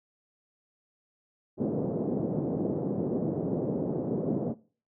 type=band-pass noise; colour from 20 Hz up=pink; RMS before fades=-30 dBFS; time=1.57-4.55 s; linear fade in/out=50 ms; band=150 to 520 Hz; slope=24 dB/octave; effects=noise-tail reverb RT60 0.4 s tail -20 dB re dry